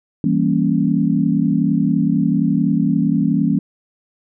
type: chord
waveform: sine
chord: E diminished seventh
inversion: none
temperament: equal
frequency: 164.81 / 196 / 233.1 / 277.2 Hz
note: E3 / G3 / Bb3 / Db4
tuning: 0 / 0 / 0 / 0 cents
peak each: -19 dBFS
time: 0.24-3.59 s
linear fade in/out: 2 ms
effects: none